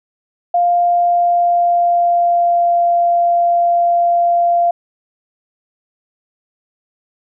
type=tone with pitch glide; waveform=sine; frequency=700 to 692 Hz; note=F5 to F5; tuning=+4 to -16 cents; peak=-10 dBFS; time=0.54-4.71 s; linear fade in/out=5 ms; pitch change=-20 cents; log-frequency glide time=0.72-2.81 s; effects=none